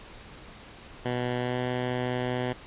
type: tone with pitch glide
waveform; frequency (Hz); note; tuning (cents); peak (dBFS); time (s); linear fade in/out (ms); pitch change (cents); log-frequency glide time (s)
10% pulse; 123.47 to 124.98; B2 to B2; 0 to +21; -19; 1.05-2.53; 5; +21; 1.38-1.58
effects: pink hiss -47 dBFS RMS until 2.66 s + resampled to 8000 Hz